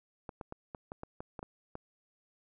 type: clicks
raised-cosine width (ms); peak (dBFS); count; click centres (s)
1; -27; 10; 0.292 / 0.412 / 0.524 / 0.748 / 0.919 / 1.034 / 1.205 / 1.392 / 1.429 / 1.754
effects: none